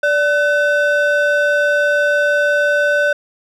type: ring-modulated tone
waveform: triangle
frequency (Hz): 1046.5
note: C6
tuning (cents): 0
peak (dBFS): -7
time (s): 0.03-3.13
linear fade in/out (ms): 5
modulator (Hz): 463
effects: none